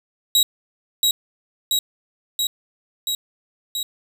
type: tone with echo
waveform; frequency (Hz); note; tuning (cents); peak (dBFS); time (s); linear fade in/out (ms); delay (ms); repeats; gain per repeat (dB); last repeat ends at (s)
sawtooth; 3839; B7; -50; -10; 0.35-0.43; 2; 680; 5; -2; 3.83
effects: none